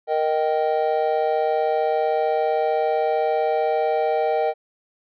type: chord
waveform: triangle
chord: Eb major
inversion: second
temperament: just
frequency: 466.7 / 622.3 / 777.8 Hz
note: Bb4 / Eb5 / G5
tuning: +2 / 0 / -14 cents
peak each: -21 dBFS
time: 0.07-4.54 s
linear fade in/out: 50 ms
effects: resampled to 11025 Hz